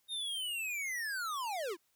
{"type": "linear sweep", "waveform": "square", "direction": "down", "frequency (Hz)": [3729, 307.1], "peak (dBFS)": -36, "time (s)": [0.08, 1.77], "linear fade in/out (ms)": 50, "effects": ["white hiss -75 dBFS RMS until 1.95 s"]}